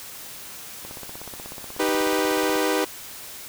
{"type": "click train", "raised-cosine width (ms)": 1, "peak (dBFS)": -24, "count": 29, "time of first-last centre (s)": [0.85, 2.557], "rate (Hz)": 16.4}
{"type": "chord", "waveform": "sawtooth", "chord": "Eb augmented", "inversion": "none", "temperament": "equal", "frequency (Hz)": [311.1, 392, 493.9], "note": ["Eb4", "G4", "B4"], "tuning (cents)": [0, 0, 0], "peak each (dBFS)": -21, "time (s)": [1.79, 2.85], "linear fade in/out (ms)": 10}
{"effects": ["white hiss -39 dBFS RMS until 3.48 s"]}